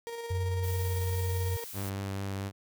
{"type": "tone with tremolo", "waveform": "35% pulse", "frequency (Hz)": 466.2, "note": "A#4", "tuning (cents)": 0, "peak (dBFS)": -34, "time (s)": [0.07, 1.64], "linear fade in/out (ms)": 0, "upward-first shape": "square", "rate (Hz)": 18, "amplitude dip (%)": 30}
{"type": "tone", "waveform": "sine", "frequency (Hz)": 91.4, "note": "F#2", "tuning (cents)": -21, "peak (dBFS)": -28, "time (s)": [0.3, 1.57], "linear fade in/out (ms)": 10}
{"type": "noise", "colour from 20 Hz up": "blue", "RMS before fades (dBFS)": -43, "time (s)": [0.63, 1.9], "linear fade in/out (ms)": 10}
{"type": "tone with vibrato", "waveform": "sawtooth", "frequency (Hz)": 98, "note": "G2", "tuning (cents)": 0, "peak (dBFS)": -29, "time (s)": [1.73, 2.52], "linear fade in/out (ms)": 50, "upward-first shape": "triangle", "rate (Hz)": 4.4, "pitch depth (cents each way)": 15}
{"effects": []}